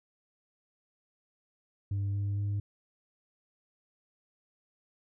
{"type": "tone with pitch steps", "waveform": "sine", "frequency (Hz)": [99.6, 100.64, 101.69], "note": ["G2", "G2", "G#2"], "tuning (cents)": [28, 46, -36], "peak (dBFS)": -26, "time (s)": [1.91, 2.6], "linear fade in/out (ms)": 5, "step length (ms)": 230, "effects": ["tanh soft clip ceiling -28 dBFS"]}